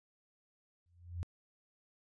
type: tone with exponential growth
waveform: sine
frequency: 86.9 Hz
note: F2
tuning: 8 cents flat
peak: -33 dBFS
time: 0.86-1.23 s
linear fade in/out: 0 ms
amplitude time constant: 80 ms
effects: resampled to 22050 Hz